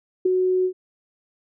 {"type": "tone with ADSR envelope", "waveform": "sine", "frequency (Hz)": 369.4, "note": "F#4", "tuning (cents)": -3, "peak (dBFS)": -13, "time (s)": [0.25, 0.73], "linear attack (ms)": 9, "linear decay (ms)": 9, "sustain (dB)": -4, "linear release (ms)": 81, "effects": []}